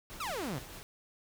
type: noise with tremolo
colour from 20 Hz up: pink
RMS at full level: -46 dBFS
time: 0.1-0.83 s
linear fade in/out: 0 ms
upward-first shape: triangle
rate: 6.5 Hz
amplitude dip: 35%
type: exponential sweep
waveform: sawtooth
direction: down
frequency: 1396.9 to 115.8 Hz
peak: -31 dBFS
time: 0.2-0.59 s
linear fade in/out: 5 ms
effects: none